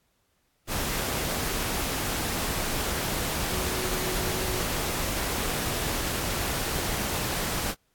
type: tone in noise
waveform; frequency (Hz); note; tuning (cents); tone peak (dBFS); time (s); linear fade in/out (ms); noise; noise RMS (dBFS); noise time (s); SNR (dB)
sine; 370; F#4; 0; -35; 3.51-4.65; 50; pink; -29; 0.67-7.75; -9
effects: pink hiss -71 dBFS RMS until 7.94 s + AAC 64 kbps